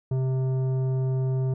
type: tone with tanh clipping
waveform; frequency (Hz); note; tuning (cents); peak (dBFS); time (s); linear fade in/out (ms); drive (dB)
sine; 130.81; C3; 0; -24; 0.11-1.54; 5; 11
effects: none